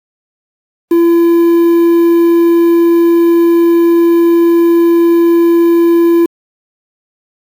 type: tone with quantisation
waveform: triangle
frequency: 338.8 Hz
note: E4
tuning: 48 cents sharp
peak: -3 dBFS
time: 0.91-6.26 s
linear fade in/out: 5 ms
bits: 5
effects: AAC 48 kbps